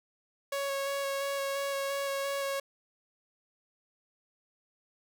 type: tone with vibrato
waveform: sawtooth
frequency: 554 Hz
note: C#5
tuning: 1 cent flat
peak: -27 dBFS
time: 0.52-2.6 s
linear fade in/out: 5 ms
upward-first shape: square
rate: 2.9 Hz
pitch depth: 10 cents each way
effects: none